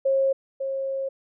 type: tone pair in turn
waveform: sine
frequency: 540 / 540 Hz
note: C#5 / C#5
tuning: -45 / -45 cents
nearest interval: unison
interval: 0 cents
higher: neither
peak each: -18 / -25 dBFS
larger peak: first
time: 0.05-0.33 / 0.6-1.09 s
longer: second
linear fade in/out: 10 ms
effects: none